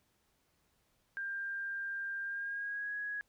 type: tone with pitch glide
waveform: sine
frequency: 1594 to 1666.5 Hz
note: G6 to G#6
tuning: +28 to +5 cents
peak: -36 dBFS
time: 1.17-3.21 s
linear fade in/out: 0 ms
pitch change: +77 cents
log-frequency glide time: 2.23-2.95 s
effects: pink hiss -75 dBFS RMS until 3.28 s